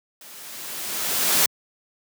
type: noise with level ramp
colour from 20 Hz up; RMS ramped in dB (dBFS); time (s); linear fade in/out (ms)
white; -44 to -17; 0.21-1.46; 2
effects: high-pass 150 Hz 12 dB/octave